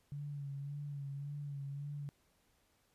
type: tone with vibrato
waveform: sine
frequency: 142.2 Hz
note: C#3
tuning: 45 cents sharp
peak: -40 dBFS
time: 0.12-2.09 s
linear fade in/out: 0 ms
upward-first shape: sine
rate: 1.8 Hz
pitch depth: 40 cents each way
effects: pink hiss -74 dBFS RMS until 2.94 s + resampled to 32000 Hz